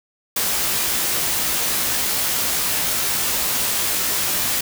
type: noise with comb filter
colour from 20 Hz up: white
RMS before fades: -21 dBFS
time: 0.36-4.61 s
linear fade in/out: 5 ms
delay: 17 ms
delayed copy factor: +0.5
effects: none